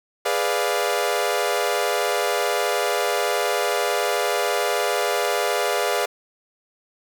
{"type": "chord", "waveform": "sawtooth", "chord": "G# diminished seventh", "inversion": "none", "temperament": "equal", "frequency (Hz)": [415.3, 493.9, 587.3, 698.5], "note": ["G#4", "B4", "D5", "F5"], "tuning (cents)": [0, 0, 0, 0], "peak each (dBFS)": -22, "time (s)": [0.25, 6.06], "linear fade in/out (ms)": 10, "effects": []}